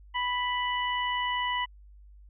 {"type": "harmonic tone", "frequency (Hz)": 987.8, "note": "B5", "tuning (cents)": 0, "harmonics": [1, 2, 3], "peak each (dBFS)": [-29, -32, -34], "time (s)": [0.14, 1.66], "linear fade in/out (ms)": 20, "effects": ["added 50 Hz sine -49 dBFS peak until 2.29 s"]}